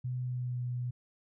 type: tone with pitch glide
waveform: sine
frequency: 125.7 to 123.33 Hz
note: B2 to B2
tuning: +31 to -2 cents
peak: -32 dBFS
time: 0.04-0.91 s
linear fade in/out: 10 ms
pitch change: -33 cents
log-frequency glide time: 0.21-0.62 s
effects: none